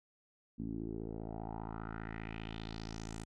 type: tone with low-pass filter sweep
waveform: 10% pulse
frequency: 55 Hz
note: A1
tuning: in tune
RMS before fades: -43 dBFS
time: 0.58-3.25 s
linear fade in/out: 20 ms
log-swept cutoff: 240 to 8600 Hz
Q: 3.3
effects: none